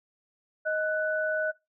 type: tone pair together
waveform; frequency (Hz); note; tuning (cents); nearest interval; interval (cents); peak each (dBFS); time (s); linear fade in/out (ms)
sine; 625 / 1487.7; D#5 / F#6; +8 / +9; octave + minor third; 1501; -28; 0.65-1.52; 20
effects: noise-tail reverb RT60 0.2 s tail -20 dB re dry